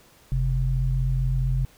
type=tone pair together; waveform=sine; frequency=46.25 / 130.81 Hz; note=F#1 / C3; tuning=0 / 0 cents; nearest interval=octave + tritone; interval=1800 cents; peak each=-23 dBFS; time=0.32-1.65 s; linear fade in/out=0 ms; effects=pink hiss -55 dBFS RMS until 1.77 s